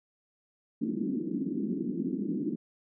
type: band-pass noise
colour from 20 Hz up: pink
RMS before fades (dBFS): -32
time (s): 0.81-2.56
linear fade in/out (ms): 10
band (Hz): 190 to 340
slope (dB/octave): 48
effects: none